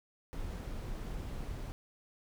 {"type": "noise", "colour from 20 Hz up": "brown", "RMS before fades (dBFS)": -40, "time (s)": [0.33, 1.72], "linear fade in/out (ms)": 0, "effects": []}